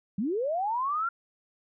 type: linear sweep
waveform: sine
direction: up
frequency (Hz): 178 to 1400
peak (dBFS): -26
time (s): 0.18-1.09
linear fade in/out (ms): 5
effects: none